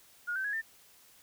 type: tone with pitch steps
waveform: sine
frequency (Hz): 1434 / 1545.8 / 1666.4 / 1796.3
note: F6 / G6 / G#6 / A6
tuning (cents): +45 / -25 / +5 / +35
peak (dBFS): -31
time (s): 0.27-0.618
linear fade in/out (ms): 20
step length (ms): 87
effects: white hiss -60 dBFS RMS until 1.22 s